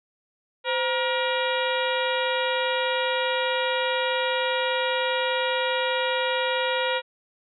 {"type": "harmonic tone with a mistuned harmonic", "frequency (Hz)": 475.1, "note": "A#4", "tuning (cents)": 33, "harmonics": [1, 2, 3, 4, 5, 6, 7, 8], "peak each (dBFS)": [-26, -29, -31, -32, -33, -34, -34, -35], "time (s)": [0.64, 7.02], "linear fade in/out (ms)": 50, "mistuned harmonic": 1, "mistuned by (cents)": 140, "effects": []}